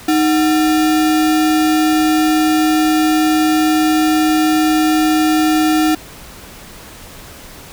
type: tone with sample-and-hold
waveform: sine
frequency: 311.1 Hz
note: D#4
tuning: in tune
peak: -10 dBFS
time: 0.08-5.95 s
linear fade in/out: 5 ms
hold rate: 1050 Hz
effects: pink hiss -36 dBFS RMS until 7.72 s